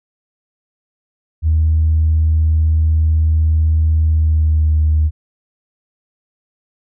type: tone with pitch glide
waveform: sine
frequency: 79 to 77.24 Hz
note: D#2 to D#2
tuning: +27 to -12 cents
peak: -9 dBFS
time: 1.42-5.11 s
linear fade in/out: 50 ms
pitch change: -39 cents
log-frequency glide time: 4.07-4.75 s
effects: tanh soft clip ceiling -6 dBFS